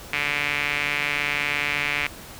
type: tone with band-pass filter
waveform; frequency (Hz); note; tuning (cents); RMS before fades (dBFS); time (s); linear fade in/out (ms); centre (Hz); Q
sawtooth; 145.5; D3; -16; -25; 0.13-2.07; 2; 2300; 4.2
effects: pink hiss -41 dBFS RMS until 2.39 s